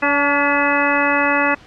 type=harmonic tone with a mistuned harmonic; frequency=285.5 Hz; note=D4; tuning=49 cents flat; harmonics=1 / 2 / 3 / 4 / 5 / 6 / 7 / 9; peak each=-22 / -22 / -22 / -22 / -22 / -22 / -22 / -22 dBFS; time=0.02-1.55 s; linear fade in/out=10 ms; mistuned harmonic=3; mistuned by=+26 cents; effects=pink hiss -44 dBFS RMS until 1.66 s + low-pass 4000 Hz 12 dB/octave